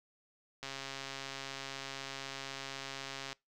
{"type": "click train", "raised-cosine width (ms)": 0.2, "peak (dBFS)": -24, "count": 368, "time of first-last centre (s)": [0.63, 3.329], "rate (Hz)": 136, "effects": ["noise-tail reverb RT60 0.2 s tail -24 dB re dry"]}